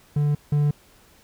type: tone pair in turn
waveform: triangle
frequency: 146.83 / 146.83 Hz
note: D3 / D3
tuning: 0 / 0 cents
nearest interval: unison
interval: 0 cents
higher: neither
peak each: -16 / -15 dBFS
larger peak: second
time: 0.16-0.35 / 0.52-0.71 s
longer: neither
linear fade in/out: 5 ms
effects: pink hiss -55 dBFS RMS until 1.23 s